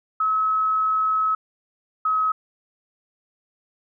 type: tone pair in turn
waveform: sine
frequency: 1287 / 1276.6 Hz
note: E6 / D#6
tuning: -42 / +44 cents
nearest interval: unison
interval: 14 cents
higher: first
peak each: -18 dBFS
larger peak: neither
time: 0.2-1.35 / 2.05-2.32 s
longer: first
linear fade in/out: 5 ms
effects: none